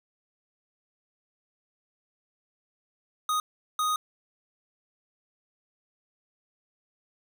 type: tone bursts at uneven times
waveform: square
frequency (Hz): 1244.5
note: D#6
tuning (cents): 0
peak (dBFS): -25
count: 2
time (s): 3.29-3.4 / 3.79-3.96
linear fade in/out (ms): 2
effects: none